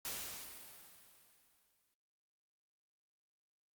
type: noise with exponential decay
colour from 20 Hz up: white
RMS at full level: -41 dBFS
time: 0.05-1.94 s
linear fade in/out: 1 ms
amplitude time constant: 410 ms
effects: noise-tail reverb RT60 1.0 s tail -23 dB re dry + Opus 48 kbps